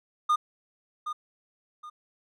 triangle tone with echo, 1219 Hz, D#6, 36 cents flat, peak -18 dBFS, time 0.29-0.36 s, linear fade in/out 10 ms, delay 770 ms, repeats 2, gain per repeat -10 dB, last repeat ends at 1.9 s, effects none

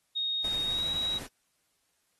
sine tone with pitch glide, 3729 to 3834 Hz, A#7 to A#7, 0 to +48 cents, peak -28 dBFS, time 0.15-1.19 s, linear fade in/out 20 ms, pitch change +48 cents, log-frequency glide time 0.61-0.86 s
pink noise with tremolo, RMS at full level -42 dBFS, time 0.44-1.27 s, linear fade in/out 5 ms, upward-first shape sine, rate 12 Hz, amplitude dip 25%
effects white hiss -74 dBFS RMS until 2.19 s + AAC 32 kbps

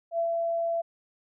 sine tone with ADSR envelope, 672 Hz, E5, 33 cents sharp, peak -23 dBFS, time 0.11-0.82 s, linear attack 78 ms, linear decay 85 ms, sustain -2 dB, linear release 16 ms, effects none

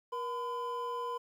triangle tone pair together, 477 / 1011.7 Hz, A#4 / B5, +40 / +41 cents, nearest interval octave + minor second, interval 1301 cents, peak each -37 / -34 dBFS, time 0.12-1.18 s, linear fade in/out 10 ms, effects 11-bit

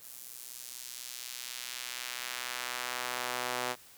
sawtooth tone with high-pass filter sweep, 124.1 Hz, B2, 9 cents sharp, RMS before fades -39 dBFS, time 0-3.76 s, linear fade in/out 50 ms, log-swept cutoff 11000 to 590 Hz, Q 0.73, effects white hiss -56 dBFS RMS until 3.97 s

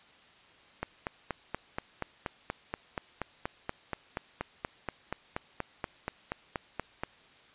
click train, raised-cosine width 0.5 ms, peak -17 dBFS, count 27, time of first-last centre 0.83-7.035 s, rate 4.19 Hz, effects white hiss -58 dBFS RMS until 7.54 s + resampled to 8000 Hz

